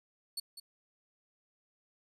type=tone with echo; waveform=sawtooth; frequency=4434 Hz; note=C#8; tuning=in tune; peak=-32 dBFS; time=0.37-0.4 s; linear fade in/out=5 ms; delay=200 ms; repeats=1; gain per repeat=-10 dB; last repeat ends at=0.6 s; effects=resampled to 32000 Hz